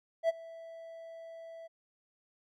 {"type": "tone with ADSR envelope", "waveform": "triangle", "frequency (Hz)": 659.3, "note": "E5", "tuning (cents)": 0, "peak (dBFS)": -21, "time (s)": [0.23, 1.68], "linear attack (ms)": 58, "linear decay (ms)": 25, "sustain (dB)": -22, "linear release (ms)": 19, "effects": []}